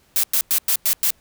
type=noise bursts; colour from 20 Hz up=blue; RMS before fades=-18 dBFS; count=6; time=0.16-1.105 s; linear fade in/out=0 ms; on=75 ms; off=99 ms; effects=pink hiss -58 dBFS RMS until 1.2 s